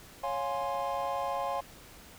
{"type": "chord", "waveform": "triangle", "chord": "Db major seventh", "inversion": "none", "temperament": "equal with one note detuned", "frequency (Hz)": [554.4, 705.8, 830.6, 1046.5], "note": ["Db5", "F5", "Ab5", "C6"], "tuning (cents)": [0, 18, 0, 0], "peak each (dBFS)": -34, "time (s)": [0.23, 1.61], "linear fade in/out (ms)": 10, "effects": ["pink hiss -52 dBFS RMS until 2.18 s"]}